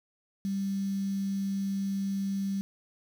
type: tone with quantisation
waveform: sine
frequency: 196 Hz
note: G3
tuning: in tune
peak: -28 dBFS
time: 0.45-2.61 s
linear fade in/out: 0 ms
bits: 8
effects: none